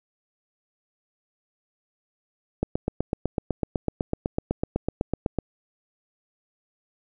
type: click train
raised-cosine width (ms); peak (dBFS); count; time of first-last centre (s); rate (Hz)
2; -10; 23; 2.63-5.387; 7.98
effects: none